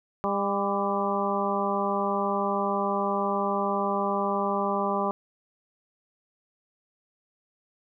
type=harmonic tone with a mistuned harmonic; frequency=200.1 Hz; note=G3; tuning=36 cents sharp; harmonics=1 / 2 / 3 / 4 / 5 / 6; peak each=-31 / -31 / -31 / -31 / -31 / -31 dBFS; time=0.24-5.11 s; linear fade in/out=0 ms; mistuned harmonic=6; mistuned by=-41 cents; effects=none